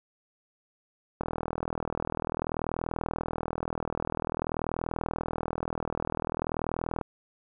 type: click train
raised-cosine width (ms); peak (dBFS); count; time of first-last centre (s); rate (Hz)
1; -16; 236; 1.21-7.012; 40.5
effects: none